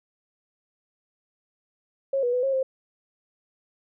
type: tone with pitch steps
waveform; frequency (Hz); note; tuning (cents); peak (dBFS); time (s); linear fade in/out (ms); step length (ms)
sine; 544 / 486.2 / 498.2 / 540 / 527; C#5 / B4 / B4 / C#5 / C5; -33 / -27 / +15 / -45 / +12; -21; 2.13-2.63; 5; 100
effects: none